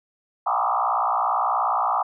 sine tone with frequency modulation, 987.8 Hz, B5, in tune, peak -19 dBFS, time 0.46-2.03 s, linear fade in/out 10 ms, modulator 58.6 Hz, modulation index 4.7, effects none

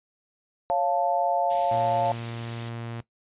sine chord, Db augmented, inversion none, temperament equal, 554.4 / 698.5 / 880 Hz, Db5 / F5 / A5, 0 / 0 / 0 cents, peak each -27 / -24 / -27 dBFS, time 0.7-2.12 s, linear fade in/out 0 ms
white band-stop noise, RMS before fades -39 dBFS, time 1.5-2.69 s, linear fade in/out 5 ms, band 430 to 2000 Hz, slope 24 dB/octave
sawtooth tone, 116.54 Hz, A#2, in tune, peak -29 dBFS, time 1.71-3.01 s, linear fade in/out 5 ms
effects noise-tail reverb RT60 0.1 s tail -17 dB re dry + resampled to 8000 Hz

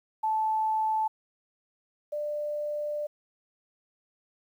sine tone pair in turn, 873 / 593.7 Hz, A5 / D5, -14 / +19 cents, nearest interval perfect fifth, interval 667 cents, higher first, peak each -24 / -29 dBFS, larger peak first, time 0.23-1.08 / 2.12-3.07 s, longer second, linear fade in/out 10 ms, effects 10-bit

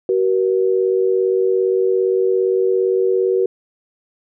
sine tone pair together, 378.7 / 476.2 Hz, F#4 / A#4, +40 / +37 cents, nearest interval major third, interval 397 cents, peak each -15 / -18 dBFS, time 0.09-3.46 s, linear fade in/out 2 ms, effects none

